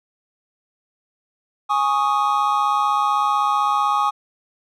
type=chord; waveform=triangle; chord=Ab suspended fourth; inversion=none; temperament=equal; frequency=830.6 / 1108.7 / 1244.5 Hz; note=Ab5 / Db6 / Eb6; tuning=0 / 0 / 0 cents; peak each=-19 dBFS; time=1.69-4.11 s; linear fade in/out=20 ms; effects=none